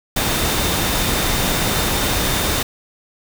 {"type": "tone in noise", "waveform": "sine", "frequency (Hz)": 3631, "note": "A#7", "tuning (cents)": -46, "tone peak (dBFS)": -29, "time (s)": [0.16, 2.63], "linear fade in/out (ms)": 5, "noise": "pink", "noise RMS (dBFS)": -19, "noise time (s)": [0.16, 2.63], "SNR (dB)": -13, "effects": []}